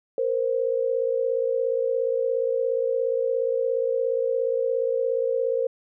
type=tone pair together; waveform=sine; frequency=466.2 / 523.3 Hz; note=A#4 / C5; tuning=0 / 0 cents; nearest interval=major second; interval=200 cents; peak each=-24 dBFS; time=0.18-5.67 s; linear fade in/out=2 ms; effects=none